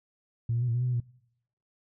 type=tone with pitch steps; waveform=sine; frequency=116.3 / 118.6 / 123.9 / 115.9 / 122.1 / 125.6 / 124.2 / 119.6 Hz; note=A#2 / A#2 / B2 / A#2 / B2 / B2 / B2 / A#2; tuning=-4 / +30 / +6 / -10 / -19 / +30 / +10 / +45 cents; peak=-24 dBFS; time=0.49-1.002 s; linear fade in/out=5 ms; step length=64 ms; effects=noise-tail reverb RT60 0.8 s tail -24 dB re dry + tanh soft clip ceiling -20 dBFS